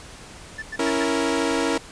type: tone bursts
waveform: triangle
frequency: 1760 Hz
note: A6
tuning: in tune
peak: -27 dBFS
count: 4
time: 0.58-1.044 s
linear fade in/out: 10 ms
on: 44 ms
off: 96 ms
type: chord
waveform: sawtooth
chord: A# diminished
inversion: first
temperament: equal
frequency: 277.2 / 329.6 / 466.2 Hz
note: C#4 / E4 / A#4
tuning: 0 / 0 / 0 cents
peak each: -21 dBFS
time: 0.79-1.78 s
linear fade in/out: 5 ms
effects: pink hiss -42 dBFS RMS until 1.91 s + resampled to 22050 Hz